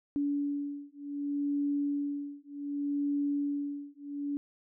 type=beating tone pair; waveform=sine; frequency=285.9 / 286.56 Hz; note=D4 / D4; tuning=-46 / -42 cents; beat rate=0.66 Hz; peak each=-33 / -33 dBFS; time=0.16-4.37 s; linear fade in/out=0 ms; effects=none